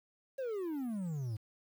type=exponential sweep; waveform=triangle; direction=down; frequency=554.4 to 103.6 Hz; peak=-33 dBFS; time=0.38-1.37 s; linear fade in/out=10 ms; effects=10-bit

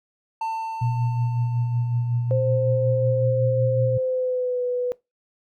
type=tone with exponential decay; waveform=triangle; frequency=895 Hz; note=A5; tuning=29 cents sharp; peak=-21 dBFS; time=0.41-3.27 s; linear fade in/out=5 ms; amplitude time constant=620 ms
type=tone with tremolo; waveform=sine; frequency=120 Hz; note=B2; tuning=49 cents flat; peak=-19 dBFS; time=0.81-3.98 s; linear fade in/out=10 ms; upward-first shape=sine; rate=5.4 Hz; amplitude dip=40%
type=tone with pitch glide; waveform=sine; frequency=523.3 to 494.2 Hz; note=C5 to B4; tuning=0 to +1 cents; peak=-21 dBFS; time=2.31-4.92 s; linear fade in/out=0 ms; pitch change=-99 cents; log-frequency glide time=3.83-4.63 s
effects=noise-tail reverb RT60 0.2 s tail -21 dB re dry

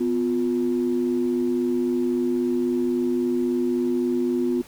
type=tone pair together; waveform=sine; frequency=250.3 / 354 Hz; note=B3 / F4; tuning=+23 / +23 cents; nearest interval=tritone; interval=600 cents; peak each=-22 dBFS; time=0-4.62 s; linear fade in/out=10 ms; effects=tanh soft clip ceiling -13 dBFS + pink hiss -48 dBFS RMS until 4.67 s

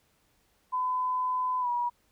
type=tone with pitch glide; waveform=sine; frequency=1010 to 964.4 Hz; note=B5 to B5; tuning=+39 to -41 cents; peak=-26 dBFS; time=0.72-1.9 s; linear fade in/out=20 ms; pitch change=-80 cents; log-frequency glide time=1.6-1.69 s; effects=pink hiss -69 dBFS RMS until 2.11 s

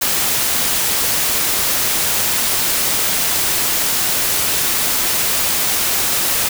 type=noise; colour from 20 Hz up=white; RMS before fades=-17 dBFS; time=0.01-6.49 s; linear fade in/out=10 ms; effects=none

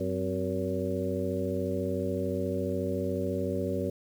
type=harmonic tone with a mistuned harmonic; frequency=94 Hz; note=F#2; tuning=28 cents sharp; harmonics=1 / 2 / 3 / 4 / 5 / 6; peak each=-35 / -35 / -35 / -35 / -35 / -35 dBFS; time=0-3.9 s; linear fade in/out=5 ms; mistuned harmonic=3; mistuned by=-110 cents; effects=9-bit

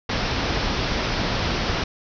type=low-pass noise; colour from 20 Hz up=pink; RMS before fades=-24 dBFS; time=0.09-1.84 s; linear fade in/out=5 ms; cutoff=5700 Hz; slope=96 dB/octave; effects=none

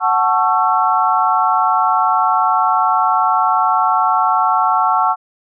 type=chord; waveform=sine; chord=F# minor seventh; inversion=none; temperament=equal with one note detuned; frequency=740 / 880 / 1108.7 / 1340 Hz; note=F#5 / A5 / C#6 / E6; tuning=0 / 0 / 0 / +28 cents; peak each=-17 dBFS; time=0-5.16 s; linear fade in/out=50 ms; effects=none

